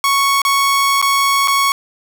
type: tone with dropouts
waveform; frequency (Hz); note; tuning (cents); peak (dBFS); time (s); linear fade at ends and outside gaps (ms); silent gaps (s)
sawtooth; 1108.7; C#6; 0; -8; 0.04-1.72; 1; 0.418-0.45 / 1.016-1.025 / 1.475-1.481
effects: none